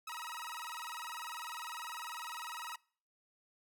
sawtooth tone with vibrato, 1108.7 Hz, C#6, in tune, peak -38 dBFS, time 0.07-2.76 s, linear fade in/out 5 ms, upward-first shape square, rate 20 Hz, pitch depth 260 cents each way, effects noise-tail reverb RT60 0.5 s tail -25 dB re dry

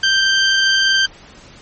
20% pulse tone, 1568 Hz, G6, in tune, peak -7 dBFS, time 0.03-1.06 s, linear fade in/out 5 ms, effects pink hiss -42 dBFS RMS until 1.61 s + MP3 32 kbps

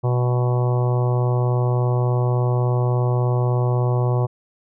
harmonic tone, 123.47 Hz, B2, in tune, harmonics 1 / 3 / 4 / 5 / 6 / 7 / 8 / 9, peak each -17 / -27 / -29 / -31 / -33 / -34 / -35 / -36 dBFS, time 0.03-4.27 s, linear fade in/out 20 ms, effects none

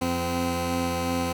15% pulse tone pair together, 86.65 / 257.2 Hz, F2 / C4, -13 / -30 cents, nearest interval octave + perfect fifth, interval 1883 cents, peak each -23 / -20 dBFS, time 0.01-1.33 s, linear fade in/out 10 ms, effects none

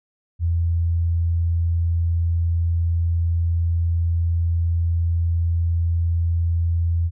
sine tone, 84.3 Hz, E2, 39 cents sharp, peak -17 dBFS, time 0.39-7.11 s, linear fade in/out 50 ms, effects none

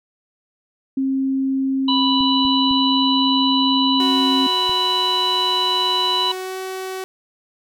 sine tone, 267.7 Hz, C4, 40 cents sharp, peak -17 dBFS, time 0.97-4.47 s, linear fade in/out 5 ms
harmonic tone, 987.8 Hz, B5, in tune, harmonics 1 / 3 / 4, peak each -21 / -21 / -21 dBFS, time 1.88-6.32 s, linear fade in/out 5 ms
clicks, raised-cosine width 5 ms, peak -24 dBFS, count 4, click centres 2.207 / 2.452 / 2.711 / 4.695 s
sawtooth tone with pitch glide, 367.8 to 377 Hz, F#4 to F#4, -10 to +32 cents, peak -22 dBFS, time 4-7.04 s, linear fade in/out 0 ms, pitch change +42 cents, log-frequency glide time 6.16-6.58 s
effects none

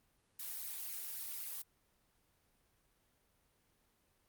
blue noise with flanger, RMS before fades -44 dBFS, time 0.39-1.62 s, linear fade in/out 5 ms, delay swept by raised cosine 0.42 to 2.72 ms, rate 3.8 Hz, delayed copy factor +0.6, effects pink hiss -75 dBFS RMS until 4.28 s + Opus 32 kbps

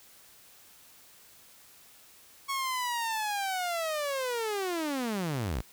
sawtooth linear sweep, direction down, 1108.7 to 46.25 Hz, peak -26 dBFS, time 2.48-5.62 s, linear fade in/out 20 ms, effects white hiss -56 dBFS RMS until 5.72 s

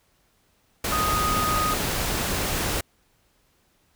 sine tone in noise, 1244.5 Hz, D#6, in tune, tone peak -23 dBFS, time 0.92-1.74 s, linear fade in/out 5 ms, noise pink, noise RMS -26 dBFS, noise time 0.84-2.81 s, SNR 0 dB, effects pink hiss -65 dBFS RMS until 3.95 s

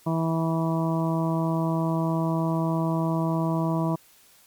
harmonic tone, 163.2 Hz, E3, 17 cents flat, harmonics 1 / 2 / 3 / 4 / 5 / 6 / 7, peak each -24 / -28 / -39 / -31 / -41 / -32 / -38 dBFS, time 0.06-3.96 s, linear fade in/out 10 ms, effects white hiss -56 dBFS RMS until 4.46 s + MP3 96 kbps

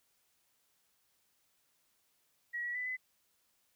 sine tone with pitch steps, 1913 / 1929 / 1994 / 2017 Hz, A#6 / B6 / B6 / B6, +44 / -41 / +16 / +36 cents, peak -35 dBFS, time 2.53-2.97 s, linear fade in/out 20 ms, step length 110 ms, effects white hiss -75 dBFS RMS until 3.75 s

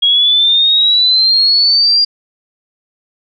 sine exponential sweep, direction up, 3290 to 4817 Hz, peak -7 dBFS, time 0.02-2.05 s, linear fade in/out 10 ms, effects none

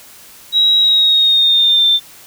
sine tone with pitch glide, 3847 to 3569 Hz, B7 to A7, -46 to +24 cents, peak -8 dBFS, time 0.52-2 s, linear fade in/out 50 ms, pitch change -130 cents, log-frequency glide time 0.78-1.87 s, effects white hiss -40 dBFS RMS until 2.26 s

